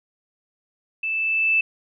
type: tone with level ramp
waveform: sine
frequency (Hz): 2637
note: E7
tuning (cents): 0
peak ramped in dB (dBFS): -23 to -15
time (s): 1.03-1.61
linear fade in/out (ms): 5
effects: none